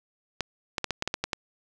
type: clicks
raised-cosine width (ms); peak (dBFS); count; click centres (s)
0.2; -10; 9; 0.407 / 0.782 / 0.843 / 0.907 / 1.024 / 1.076 / 1.141 / 1.24 / 1.332
effects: none